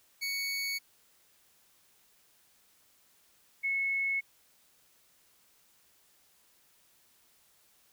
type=tone pair in turn; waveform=25% pulse / sine; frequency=2226 / 2193 Hz; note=C#7 / C#7; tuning=+7 / -19 cents; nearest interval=unison; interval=26 cents; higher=first; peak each=-28 dBFS; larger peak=neither; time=0.21-0.79 / 3.63-4.21 s; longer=neither; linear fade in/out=20 ms; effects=white hiss -66 dBFS RMS until 7.92 s